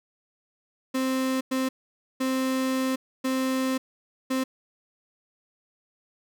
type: tone bursts at uneven times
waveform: 35% pulse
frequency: 261.6 Hz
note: C4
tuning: in tune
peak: -22 dBFS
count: 5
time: 0.94-1.41 / 1.51-1.69 / 2.2-2.96 / 3.24-3.78 / 4.3-4.44 s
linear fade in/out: 10 ms
effects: none